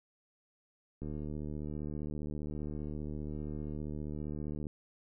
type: click train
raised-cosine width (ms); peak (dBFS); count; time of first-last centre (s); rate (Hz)
3; -28; 275; 1.02-4.668; 75.1
effects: none